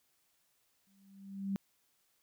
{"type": "tone with exponential growth", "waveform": "sine", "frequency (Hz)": 196, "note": "G3", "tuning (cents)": 0, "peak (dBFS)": -30, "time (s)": [0.87, 1.56], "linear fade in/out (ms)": 0, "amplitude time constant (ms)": 150, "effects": ["white hiss -75 dBFS RMS until 2.22 s"]}